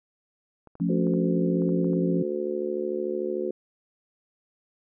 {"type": "clicks", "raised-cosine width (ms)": 1, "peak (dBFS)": -34, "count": 9, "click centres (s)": [0.673, 0.754, 0.8, 1.07, 1.138, 1.62, 1.691, 1.845, 1.933]}
{"type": "chord", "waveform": "sine", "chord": "F augmented", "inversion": "none", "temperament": "equal", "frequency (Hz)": [174.61, 220, 277.2], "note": ["F3", "A3", "C#4"], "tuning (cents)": [0, 0, 0], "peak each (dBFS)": [-24, -29, -28], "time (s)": [0.8, 2.23], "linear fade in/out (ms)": 10}
{"type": "harmonic tone", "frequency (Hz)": 73.42, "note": "D2", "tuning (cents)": 0, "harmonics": [3, 4, 5, 6, 7], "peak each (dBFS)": [-36, -39, -28, -35, -33], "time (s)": [0.89, 3.51], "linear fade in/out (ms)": 5}
{"effects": []}